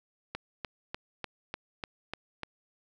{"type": "click train", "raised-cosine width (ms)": 0.3, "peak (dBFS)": -19, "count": 8, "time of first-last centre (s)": [0.35, 2.433], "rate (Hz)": 3.36, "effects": []}